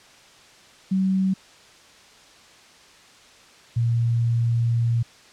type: tone pair in turn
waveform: sine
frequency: 190 / 117.06 Hz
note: F#3 / A#2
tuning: +46 / +8 cents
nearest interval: minor sixth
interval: 838 cents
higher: first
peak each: -18 dBFS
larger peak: neither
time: 0.91-1.34 / 3.76-5.03 s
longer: second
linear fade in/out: 10 ms
effects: white hiss -50 dBFS RMS until 5.32 s + low-pass 6000 Hz 12 dB/octave